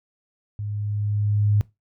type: tone with level ramp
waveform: sine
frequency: 103.83 Hz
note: G#2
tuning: in tune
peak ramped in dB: -27 to -15 dBFS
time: 0.59-1.61 s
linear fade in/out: 0 ms
effects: noise-tail reverb RT60 0.2 s tail -20 dB re dry